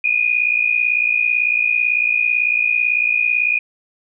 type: tone pair together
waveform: sine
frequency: 2431 / 2489 Hz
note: D#7 / D#7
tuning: -41 / 0 cents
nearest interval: unison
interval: 41 cents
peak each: -17 dBFS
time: 0.04-3.59 s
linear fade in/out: 5 ms
effects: none